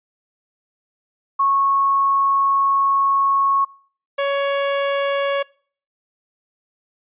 sine / sawtooth tone pair in turn, 1100 / 558.8 Hz, C#6 / C#5, -14 / +14 cents, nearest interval octave, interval 1172 cents, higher first, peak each -14 dBFS, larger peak neither, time 1.39-3.65 / 4.18-5.43 s, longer first, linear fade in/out 10 ms, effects noise-tail reverb RT60 0.5 s tail -24 dB re dry + resampled to 8000 Hz

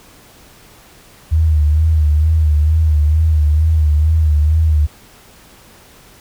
sine tone with vibrato, 77.3 Hz, D#2, 11 cents flat, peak -9 dBFS, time 1.31-4.87 s, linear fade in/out 20 ms, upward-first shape sine, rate 2.2 Hz, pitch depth 64 cents each way, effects pink hiss -44 dBFS RMS until 6.2 s

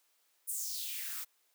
blue noise with high-pass filter sweep, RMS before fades -39 dBFS, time 0.47-1.25 s, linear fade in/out 20 ms, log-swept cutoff 10000 to 1000 Hz, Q 3.6, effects white hiss -73 dBFS RMS until 1.54 s + high-pass 400 Hz 12 dB/octave

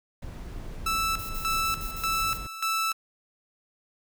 brown noise, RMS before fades -37 dBFS, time 0.22-2.47 s, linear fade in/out 5 ms
sawtooth tone with tremolo, 1318.5 Hz, E6, in tune, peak -21 dBFS, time 0.86-2.93 s, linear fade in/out 5 ms, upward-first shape square, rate 1.7 Hz, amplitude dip 75%
violet noise bursts, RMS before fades -40 dBFS, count 8, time 1.19-2.375 s, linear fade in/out 0 ms, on 100 ms, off 55 ms
effects none

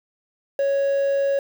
triangle tone with quantisation, 554.4 Hz, C#5, in tune, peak -16 dBFS, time 0.59-1.39 s, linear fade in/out 2 ms, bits 7, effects none

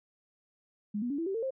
sine tone with pitch steps, 207.7 / 242.8 / 283.7 / 331.6 / 387.6 / 453 / 529.5 Hz, G#3 / B3 / C#4 / E4 / G4 / A#4 / C5, 0 / -29 / +40 / +10 / -20 / -50 / +21 cents, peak -30 dBFS, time 0.94-1.507 s, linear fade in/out 10 ms, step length 81 ms, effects none

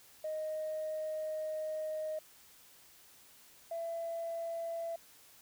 sine tone pair in turn, 622.3 / 668.4 Hz, D#5 / E5, 0 / +24 cents, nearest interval minor second, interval 124 cents, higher second, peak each -34 / -35 dBFS, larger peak first, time 0.24-2.19 / 3.71-4.96 s, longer first, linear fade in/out 5 ms, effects tanh soft clip ceiling -31 dBFS + white hiss -60 dBFS RMS until 5.41 s

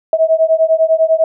sine beating tone pair, 639 / 649 Hz, D#5 / E5, +46 / -27 cents, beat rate 10 Hz, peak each -12 dBFS, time 0.13-1.24 s, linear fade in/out 2 ms, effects none

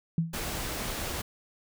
sine tone with exponential decay, 164.81 Hz, E3, in tune, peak -20 dBFS, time 0.18-0.42 s, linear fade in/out 2 ms, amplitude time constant 52 ms
pink noise, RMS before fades -34 dBFS, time 0.33-1.22 s, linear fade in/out 10 ms
effects none

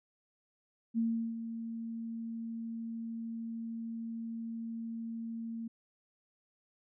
sine tone with ADSR envelope, 228.3 Hz, A#3, 36 cents flat, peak -27 dBFS, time 0.94-5.68 s, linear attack 39 ms, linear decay 370 ms, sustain -10 dB, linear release 8 ms, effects none

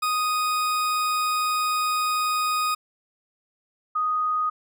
40% pulse / sine tone pair in turn, 1244.5 / 1244.5 Hz, D#6 / D#6, 0 / 0 cents, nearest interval unison, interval 0 cents, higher neither, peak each -21 dBFS, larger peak neither, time 0.02-2.75 / 3.95-4.5 s, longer first, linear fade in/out 10 ms, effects none

